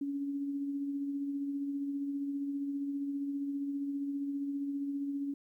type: tone with tremolo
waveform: sine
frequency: 281.1 Hz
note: C#4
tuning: 24 cents sharp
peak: -31 dBFS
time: 0.01-5.34 s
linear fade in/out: 5 ms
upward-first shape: triangle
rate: 15 Hz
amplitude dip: 40%
effects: 12-bit